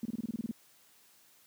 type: tone bursts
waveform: sine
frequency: 226.1 Hz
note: A3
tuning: 47 cents sharp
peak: -31 dBFS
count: 10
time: 0.03-0.512 s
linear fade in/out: 2 ms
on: 23 ms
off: 28 ms
effects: white hiss -63 dBFS RMS until 1.46 s + high-pass 100 Hz 12 dB/octave